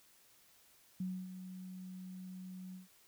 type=tone with ADSR envelope; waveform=sine; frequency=185 Hz; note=F#3; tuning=in tune; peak=-35 dBFS; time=1-2.88 s; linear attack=5 ms; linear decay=270 ms; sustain=-10 dB; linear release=140 ms; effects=white hiss -66 dBFS RMS until 3.07 s